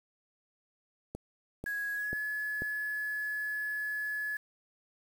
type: click train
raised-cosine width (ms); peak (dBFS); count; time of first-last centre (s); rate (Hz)
2; -25; 4; 1.15-2.621; 2.04
type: tone with pitch glide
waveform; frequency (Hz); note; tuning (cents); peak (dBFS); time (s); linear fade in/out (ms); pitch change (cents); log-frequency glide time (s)
sine; 1661.2 to 1704.9; G#6 to G#6; 0 to +45; -32; 1.66-4.37; 5; +45; 1.94-2.17
effects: 8-bit